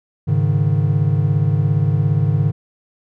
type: chord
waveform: triangle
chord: Ab suspended fourth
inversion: none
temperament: just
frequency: 103.83 / 138.43 / 155.74 Hz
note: Ab2 / Db3 / Eb3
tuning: 0 / -2 / +2 cents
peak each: -16 dBFS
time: 0.27-2.52 s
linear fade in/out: 20 ms
effects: none